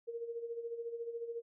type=tone with tremolo; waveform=sine; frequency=466.2 Hz; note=A#4; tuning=in tune; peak=-36 dBFS; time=0.07-1.42 s; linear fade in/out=20 ms; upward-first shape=sine; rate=14 Hz; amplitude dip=65%; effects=none